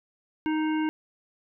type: harmonic tone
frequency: 311.1 Hz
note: D#4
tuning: in tune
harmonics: 1 / 3 / 5 / 7 / 9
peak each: -24 / -34 / -38 / -41 / -43 dBFS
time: 0.46-0.89 s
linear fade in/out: 0 ms
effects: none